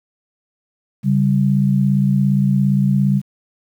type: tone pair together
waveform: sine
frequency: 138.62 / 196 Hz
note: C#3 / G3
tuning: 0 / 0 cents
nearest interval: tritone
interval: 600 cents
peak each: -15 dBFS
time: 1.03-3.22 s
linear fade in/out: 50 ms
effects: 8-bit